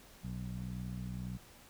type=tone with low-pass filter; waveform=15% pulse; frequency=61.74 Hz; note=B1; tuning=in tune; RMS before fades=-41 dBFS; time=0.23-1.38 s; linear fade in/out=20 ms; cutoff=170 Hz; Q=2.7; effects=pink hiss -58 dBFS RMS until 1.69 s